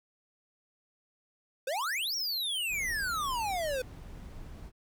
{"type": "exponential two-way sweep", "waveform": "square", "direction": "up then down", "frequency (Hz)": [493.9, 5720, 493.9], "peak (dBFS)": -31, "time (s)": [1.67, 3.82], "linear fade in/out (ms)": 5, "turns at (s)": 2.15}
{"type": "noise", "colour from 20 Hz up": "brown", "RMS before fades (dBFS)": -45, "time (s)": [2.69, 4.72], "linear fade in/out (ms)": 50}
{"effects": []}